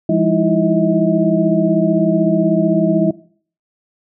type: tone cluster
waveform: sine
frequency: 169.7 / 203.1 / 317.8 / 333.8 / 638 Hz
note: F3 / G#3 / D#4 / E4 / D#5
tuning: -49 / -38 / +37 / +22 / +43 cents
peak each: -18 dBFS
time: 0.09-3.11 s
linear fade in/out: 5 ms
effects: noise-tail reverb RT60 0.5 s tail -19 dB re dry